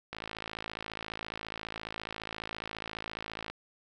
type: click train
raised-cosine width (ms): 0.3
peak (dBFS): -21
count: 185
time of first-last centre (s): 0.13-3.5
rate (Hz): 54.6
effects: none